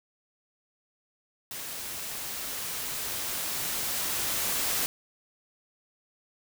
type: noise with level ramp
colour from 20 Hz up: white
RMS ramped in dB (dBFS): -38 to -28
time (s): 1.51-4.86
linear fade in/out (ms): 0
effects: none